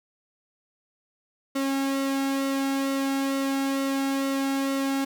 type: tone with flanger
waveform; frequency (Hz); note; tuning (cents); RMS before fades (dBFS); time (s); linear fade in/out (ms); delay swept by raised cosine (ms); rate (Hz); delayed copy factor
sawtooth; 272.6; C#4; -29; -26; 1.55-5.05; 10; 1.2 to 1.7; 2.2; -0.5
effects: none